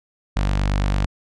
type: tone with notch filter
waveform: sawtooth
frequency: 48.93 Hz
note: G1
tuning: 2 cents flat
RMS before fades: -20 dBFS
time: 0.36-1.06 s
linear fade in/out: 10 ms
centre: 390 Hz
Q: 1.5
effects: low-pass 6000 Hz 12 dB/octave